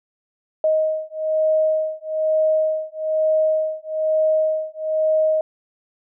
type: beating tone pair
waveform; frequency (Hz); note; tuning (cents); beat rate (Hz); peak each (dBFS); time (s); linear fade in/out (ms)
sine; 626 / 627.1; D#5 / D#5; +10 / +13; 1.1; -20; 0.64-5.41; 2
effects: none